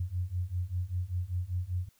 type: beating tone pair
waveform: sine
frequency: 87.31 / 92.41 Hz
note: F2 / F#2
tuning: 0 / -2 cents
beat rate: 5.1 Hz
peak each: -34 / -33 dBFS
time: 0-1.89 s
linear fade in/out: 5 ms
effects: white hiss -68 dBFS RMS until 1.99 s